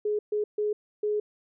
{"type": "tone bursts at uneven times", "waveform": "sine", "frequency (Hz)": 420, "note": "G#4", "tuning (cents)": 19, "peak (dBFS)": -24, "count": 4, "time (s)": [[0.05, 0.19], [0.32, 0.44], [0.58, 0.73], [1.03, 1.2]], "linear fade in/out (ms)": 5, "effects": []}